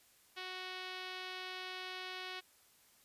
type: tone with low-pass filter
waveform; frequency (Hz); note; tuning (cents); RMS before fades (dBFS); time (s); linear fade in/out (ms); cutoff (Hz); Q
5% pulse; 370; F#4; 0; -45; 0.36-2.41; 20; 4000; 1.2
effects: white hiss -67 dBFS RMS until 3.04 s + resampled to 32000 Hz